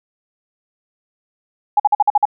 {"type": "tone bursts", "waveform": "sine", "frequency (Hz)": 830.6, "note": "G#5", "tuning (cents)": 0, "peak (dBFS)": -8, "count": 7, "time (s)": [1.77, 2.254], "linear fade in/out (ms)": 5, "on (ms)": 28, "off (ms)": 48, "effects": []}